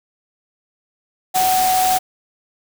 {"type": "tone in noise", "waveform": "sine", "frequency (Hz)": 745, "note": "F#5", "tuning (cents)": 12, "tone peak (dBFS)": -14, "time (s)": [1.34, 1.99], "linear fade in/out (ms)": 20, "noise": "white", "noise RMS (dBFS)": -22, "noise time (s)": [1.34, 1.99], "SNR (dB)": 5, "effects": []}